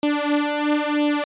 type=tone with flanger; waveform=sawtooth; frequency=295 Hz; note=D4; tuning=8 cents sharp; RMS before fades=-21 dBFS; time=0.03-1.24 s; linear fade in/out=2 ms; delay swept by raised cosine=0.29 to 4.79 ms; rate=0.99 Hz; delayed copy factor=+0.95; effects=resampled to 8000 Hz